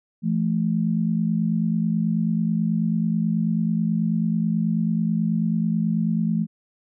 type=tone pair together; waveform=sine; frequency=168.98 / 218.2 Hz; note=E3 / A3; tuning=+43 / -14 cents; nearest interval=major third; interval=443 cents; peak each=-22 / -22 dBFS; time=0.22-6.47 s; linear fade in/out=50 ms; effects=none